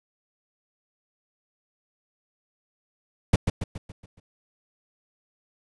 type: noise with echo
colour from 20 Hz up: brown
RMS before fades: -17 dBFS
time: 3.33-3.36 s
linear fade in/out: 5 ms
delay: 140 ms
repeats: 6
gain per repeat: -6 dB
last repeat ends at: 4.2 s
effects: resampled to 24000 Hz